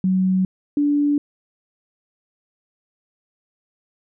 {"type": "tone pair in turn", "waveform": "sine", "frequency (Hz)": [187.1, 290.4], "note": ["F#3", "D4"], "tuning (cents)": [20, -19], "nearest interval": "minor sixth", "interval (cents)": 761, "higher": "second", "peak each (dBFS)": -15, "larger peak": "neither", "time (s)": [[0.04, 0.45], [0.77, 1.18]], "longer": "neither", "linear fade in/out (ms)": 2, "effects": []}